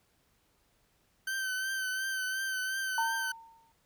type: tone with vibrato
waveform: 40% pulse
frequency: 1540 Hz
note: G6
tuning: 31 cents flat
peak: -31 dBFS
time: 1.27-3.32 s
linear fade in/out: 5 ms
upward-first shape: triangle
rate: 2.8 Hz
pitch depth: 41 cents each way
type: tone with exponential decay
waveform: sine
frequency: 910 Hz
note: A#5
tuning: 42 cents flat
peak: -26 dBFS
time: 2.98-3.72 s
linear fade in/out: 2 ms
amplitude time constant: 160 ms
effects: pink hiss -71 dBFS RMS until 3.85 s